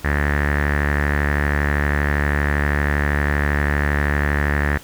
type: tone with low-pass filter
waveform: sawtooth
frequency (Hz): 72.6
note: D2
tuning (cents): -19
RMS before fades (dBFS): -19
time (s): 0.04-4.78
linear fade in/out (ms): 10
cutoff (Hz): 1800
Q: 8
effects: pink hiss -42 dBFS RMS until 4.83 s